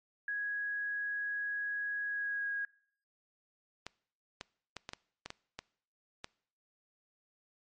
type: tone with pitch glide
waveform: sine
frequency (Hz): 1661.2 to 1643.1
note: G#6 to G#6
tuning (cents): 0 to -19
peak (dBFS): -33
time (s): 0.28-2.65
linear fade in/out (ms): 2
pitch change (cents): -19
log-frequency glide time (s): 2.06-2.51
type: clicks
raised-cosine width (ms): 0.2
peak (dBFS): -23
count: 9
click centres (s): 3.866 / 4.411 / 4.767 / 4.891 / 4.934 / 5.26 / 5.304 / 5.59 / 6.244
effects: noise-tail reverb RT60 0.6 s tail -23 dB re dry + MP3 48 kbps